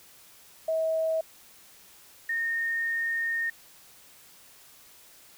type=tone pair in turn; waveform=sine; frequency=643 / 1837.7 Hz; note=E5 / A#6; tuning=-43 / -25 cents; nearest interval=octave + tritone; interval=1818 cents; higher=second; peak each=-24 / -26 dBFS; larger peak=first; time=0.68-1.21 / 2.29-3.5 s; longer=second; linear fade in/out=5 ms; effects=white hiss -54 dBFS RMS until 5.37 s